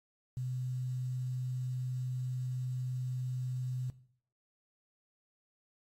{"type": "tone with quantisation", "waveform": "sine", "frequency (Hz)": 126.9, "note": "B2", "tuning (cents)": 47, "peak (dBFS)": -34, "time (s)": [0.37, 3.9], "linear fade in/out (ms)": 0, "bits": 10, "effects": ["noise-tail reverb RT60 0.6 s tail -17 dB re dry", "AAC 48 kbps"]}